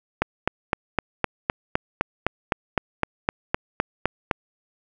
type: click train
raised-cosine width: 0.5 ms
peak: -4 dBFS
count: 17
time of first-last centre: 0.22-4.312 s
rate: 3.91 Hz
effects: none